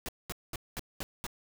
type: noise bursts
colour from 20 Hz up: pink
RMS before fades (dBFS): -37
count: 6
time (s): 0.06-1.266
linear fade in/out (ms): 0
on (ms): 26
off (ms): 210
effects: none